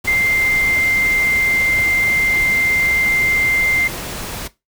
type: tone in noise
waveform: sine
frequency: 2093 Hz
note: C7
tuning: in tune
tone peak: -13 dBFS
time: 0.07-3.88 s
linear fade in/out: 10 ms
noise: pink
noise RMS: -27 dBFS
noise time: 0.04-4.48 s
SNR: +11 dB
effects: noise-tail reverb RT60 0.2 s tail -17 dB re dry